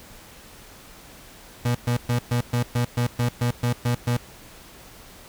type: tone bursts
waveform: 35% pulse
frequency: 120.9 Hz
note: B2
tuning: 36 cents flat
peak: -18 dBFS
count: 12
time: 1.65-4.17 s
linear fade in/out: 5 ms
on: 100 ms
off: 120 ms
effects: pink hiss -46 dBFS RMS until 5.28 s